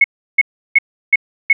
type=tone bursts; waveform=sine; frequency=2188 Hz; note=C#7; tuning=23 cents flat; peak=-5 dBFS; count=5; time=0.01-1.53 s; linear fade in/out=5 ms; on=32 ms; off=340 ms; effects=none